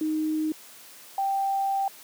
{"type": "tone pair in turn", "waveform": "sine", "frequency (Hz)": [311.1, 783.9], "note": ["D#4", "G5"], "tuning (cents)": [0, 0], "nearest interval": "octave + major third", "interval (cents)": 1600, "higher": "second", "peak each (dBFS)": -23, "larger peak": "neither", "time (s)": [[0.01, 0.52], [1.18, 1.88]], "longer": "second", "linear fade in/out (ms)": 2, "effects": ["white hiss -48 dBFS RMS until 2.03 s", "high-pass 200 Hz 12 dB/octave"]}